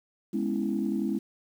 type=chord; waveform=sine; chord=C# minor seventh; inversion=second; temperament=equal; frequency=207.7 / 246.9 / 277.2 / 329.6 Hz; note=G#3 / B3 / C#4 / E4; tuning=0 / 0 / 0 / 0 cents; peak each=-29 / -33 / -32 / -31 dBFS; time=0.33-1.19 s; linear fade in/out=10 ms; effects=tanh soft clip ceiling -17 dBFS + 9-bit